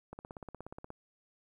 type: click train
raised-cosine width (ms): 1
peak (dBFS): -30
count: 14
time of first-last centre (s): 0.13-0.904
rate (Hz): 16.8
effects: 11-bit